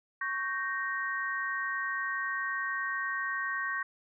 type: chord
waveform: sine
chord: G diminished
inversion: second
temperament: equal with one note detuned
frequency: 1108.7 / 1556.3 / 1864.7 Hz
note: Db6 / G6 / Bb6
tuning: 0 / -13 / 0 cents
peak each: -36 / -35 / -34 dBFS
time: 0.21-3.83 s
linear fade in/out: 5 ms
effects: none